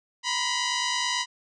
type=tone pair together; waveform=10% pulse; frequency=961 / 1010 Hz; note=B5 / B5; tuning=-48 / +39 cents; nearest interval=minor second; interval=87 cents; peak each=-19 dBFS; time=0.23-1.26 s; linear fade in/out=50 ms; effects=resampled to 22050 Hz